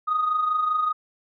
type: tone with amplitude modulation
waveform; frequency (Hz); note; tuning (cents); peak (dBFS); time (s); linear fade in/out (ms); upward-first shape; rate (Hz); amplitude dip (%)
sine; 1244; D#6; -1; -17; 0.07-0.93; 20; sine; 25.1; 55
effects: tanh soft clip ceiling -15 dBFS